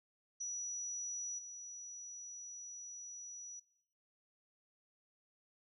sine tone with level steps, 5870 Hz, F#8, 15 cents flat, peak -39 / -46 dBFS, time 0.4-3.6 s, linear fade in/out 10 ms, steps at 1.38 s, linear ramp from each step 10 ms, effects noise-tail reverb RT60 0.7 s tail -22 dB re dry

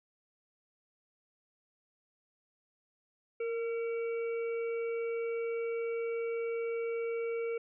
harmonic tone with a mistuned harmonic, 455.4 Hz, A#4, 40 cents flat, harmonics 1 / 3 / 5 / 6, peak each -32 / -49 / -46 / -56 dBFS, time 3.4-7.58 s, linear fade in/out 5 ms, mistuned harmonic 1, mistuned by +27 cents, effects none

